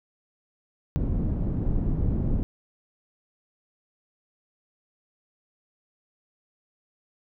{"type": "low-pass noise", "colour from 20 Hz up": "pink", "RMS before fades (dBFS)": -25, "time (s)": [0.96, 2.43], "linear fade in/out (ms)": 0, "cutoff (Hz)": 230, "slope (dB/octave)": 12, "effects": []}